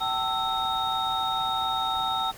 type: tone cluster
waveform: sine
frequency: 767 / 894 / 1318 / 3720 Hz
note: G5 / A5 / E6 / A#7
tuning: -38 / +27 / -1 / -4 cents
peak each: -30 dBFS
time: 0-2.32 s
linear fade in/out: 20 ms
effects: pink hiss -45 dBFS RMS until 2.37 s